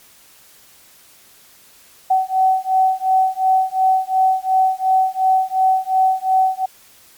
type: beating tone pair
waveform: sine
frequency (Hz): 755 / 757.8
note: F#5 / F#5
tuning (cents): +35 / +41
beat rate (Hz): 2.8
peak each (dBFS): -16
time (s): 2.1-6.66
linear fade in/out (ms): 10
effects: white hiss -48 dBFS RMS until 7.17 s + MP3 96 kbps